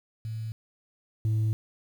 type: tone pair in turn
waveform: sine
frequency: 111.2 / 109.23 Hz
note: A2 / A2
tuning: +19 / -12 cents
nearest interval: unison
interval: 31 cents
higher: first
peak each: -31 / -20 dBFS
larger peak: second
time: 0.25-0.52 / 1.25-1.53 s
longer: second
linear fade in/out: 0 ms
effects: tanh soft clip ceiling -22 dBFS + 9-bit